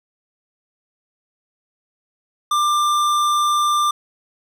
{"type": "tone with tanh clipping", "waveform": "sine", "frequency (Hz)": 1189, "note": "D6", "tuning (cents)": 21, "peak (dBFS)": -17, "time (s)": [2.51, 3.91], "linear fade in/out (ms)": 5, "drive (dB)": 17, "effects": []}